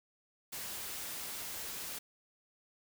white noise, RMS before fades -42 dBFS, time 0.52-1.99 s, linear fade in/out 10 ms, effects none

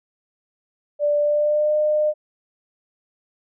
sine tone with pitch glide, 587.3 to 605.9 Hz, D5 to D#5, 0 to -46 cents, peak -16 dBFS, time 0.99-2.14 s, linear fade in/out 50 ms, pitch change +54 cents, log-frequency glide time 1.18-1.75 s, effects none

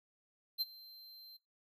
square tone with ADSR envelope, 4125 Hz, C8, 25 cents flat, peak -31 dBFS, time 0.58-1.37 s, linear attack 33 ms, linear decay 27 ms, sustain -22 dB, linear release 8 ms, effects noise-tail reverb RT60 0.2 s tail -17 dB re dry

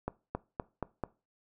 accelerating click train, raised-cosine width 1 ms, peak -19 dBFS, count 5, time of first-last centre 0.08-1.037 s, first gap 270 ms, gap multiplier 0.92, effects noise-tail reverb RT60 0.3 s tail -20 dB re dry

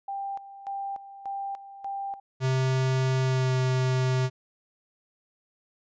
sine tone with tremolo, 791 Hz, G5, 15 cents sharp, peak -30 dBFS, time 0.08-2.2 s, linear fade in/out 5 ms, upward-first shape square, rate 1.7 Hz, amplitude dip 75%
square tone with pitch glide, 130.81 to 129.23 Hz, C3 to C3, 0 to -21 cents, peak -23 dBFS, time 2.4-4.3 s, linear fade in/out 50 ms, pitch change -21 cents, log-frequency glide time 3.22-3.55 s
effects resampled to 16000 Hz

